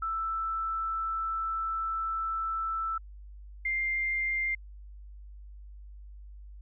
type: tone pair in turn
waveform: sine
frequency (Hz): 1324 / 2102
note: E6 / C7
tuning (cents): +7 / +7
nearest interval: minor sixth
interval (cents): 800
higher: second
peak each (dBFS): -29 / -27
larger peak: second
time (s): 0.02-2.98 / 3.65-4.55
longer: first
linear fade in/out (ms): 5
effects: added 50 Hz sine -44 dBFS peak until 6.61 s